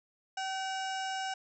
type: harmonic tone with a mistuned harmonic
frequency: 766 Hz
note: G5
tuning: 40 cents flat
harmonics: 1 / 2 / 3 / 4 / 5 / 6 / 7 / 8 / 9 / 10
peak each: -35 / -40 / -49 / -43 / -52 / -57 / -46 / -51 / -55 / -53 dBFS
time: 0.37-1.34 s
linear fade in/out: 5 ms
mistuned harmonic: 4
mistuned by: -110 cents
effects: none